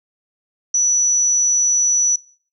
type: tone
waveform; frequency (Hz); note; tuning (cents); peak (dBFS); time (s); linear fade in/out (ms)
sine; 5920; F#8; 0; -13; 0.74-2.16; 5
effects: noise-tail reverb RT60 0.5 s tail -24 dB re dry